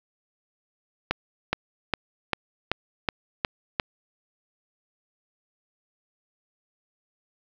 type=accelerating click train; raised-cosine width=0.3 ms; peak=-6 dBFS; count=8; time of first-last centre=1.11-3.798 s; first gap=420 ms; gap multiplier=0.97; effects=low-pass 5000 Hz 12 dB/octave + 7-bit

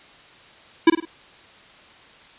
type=tone with echo; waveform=square; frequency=329.6 Hz; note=E4; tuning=in tune; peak=-9 dBFS; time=0.87-0.9 s; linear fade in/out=5 ms; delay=51 ms; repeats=3; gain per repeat=-8 dB; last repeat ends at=1.053 s; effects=white hiss -48 dBFS RMS until 2.38 s + resampled to 8000 Hz

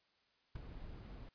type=noise with ADSR envelope; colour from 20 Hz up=brown; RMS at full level=-41 dBFS; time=0.55-1.29 s; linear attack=9 ms; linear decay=11 ms; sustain=-9 dB; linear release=4 ms; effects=white hiss -75 dBFS RMS until 1.34 s + resampled to 11025 Hz

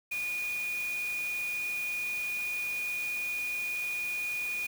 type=tone in noise; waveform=sine; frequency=2453 Hz; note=D#7; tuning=25 cents flat; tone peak=-31 dBFS; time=0.11-4.67 s; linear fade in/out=10 ms; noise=white; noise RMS=-44 dBFS; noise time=0.11-4.67 s; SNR=+10 dB; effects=none

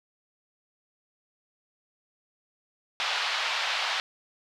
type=band-pass noise; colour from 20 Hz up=white; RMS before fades=-29 dBFS; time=3-4 s; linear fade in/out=0 ms; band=680 to 4100 Hz; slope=24 dB/octave; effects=none

